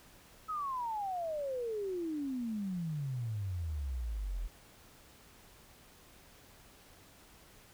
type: exponential sweep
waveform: sine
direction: down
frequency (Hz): 1300 to 39.97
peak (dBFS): -34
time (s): 0.48-4.48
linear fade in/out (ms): 20
effects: pink hiss -59 dBFS RMS until 7.73 s